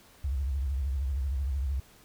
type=tone with vibrato; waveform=sine; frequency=67.8 Hz; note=C#2; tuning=38 cents flat; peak=-27 dBFS; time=0.24-1.8 s; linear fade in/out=5 ms; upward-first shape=sine; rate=13 Hz; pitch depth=150 cents each way; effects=pink hiss -57 dBFS RMS until 2.04 s